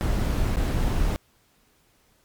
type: noise with dropouts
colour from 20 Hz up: brown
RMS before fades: -23 dBFS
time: 0.01-1.16 s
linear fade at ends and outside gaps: 0 ms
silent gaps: 0.559-0.569 s
effects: pink hiss -63 dBFS RMS until 2.24 s + MP3 96 kbps